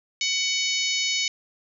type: harmonic tone with a mistuned harmonic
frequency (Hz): 748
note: F#5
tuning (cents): +19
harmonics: 3 / 4 / 5 / 6 / 7 / 8 / 9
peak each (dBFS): -28 / -29 / -30 / -31 / -31 / -32 / -33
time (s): 0.21-1.28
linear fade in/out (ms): 2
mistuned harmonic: 6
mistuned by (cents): -30
effects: none